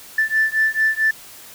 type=beating tone pair; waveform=sine; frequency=1760 / 1764.5 Hz; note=A6 / A6; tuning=0 / +4 cents; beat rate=4.5 Hz; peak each=-18 dBFS; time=0.18-1.11 s; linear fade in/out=5 ms; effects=tanh soft clip ceiling -8 dBFS + white hiss -41 dBFS RMS until 1.54 s